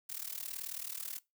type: noise with amplitude modulation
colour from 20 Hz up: blue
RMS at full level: -38 dBFS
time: 0.09-1.19 s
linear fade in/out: 10 ms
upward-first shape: sine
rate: 38.5 Hz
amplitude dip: 90%
effects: noise-tail reverb RT60 0.2 s tail -20 dB re dry